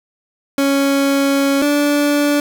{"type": "tone pair in turn", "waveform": "30% pulse", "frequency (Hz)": [277.2, 290.4], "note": ["C#4", "D4"], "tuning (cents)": [0, -19], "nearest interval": "minor second", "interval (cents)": 81, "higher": "second", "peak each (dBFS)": -10, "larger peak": "neither", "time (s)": [[0.58, 1.62], [1.62, 2.4]], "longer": "first", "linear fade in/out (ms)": 2, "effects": []}